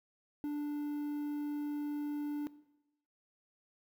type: tone with quantisation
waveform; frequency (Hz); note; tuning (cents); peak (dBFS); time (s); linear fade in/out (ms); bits
triangle; 293.7; D4; 0; -32; 0.44-2.47; 0; 10
effects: noise-tail reverb RT60 0.9 s tail -18 dB re dry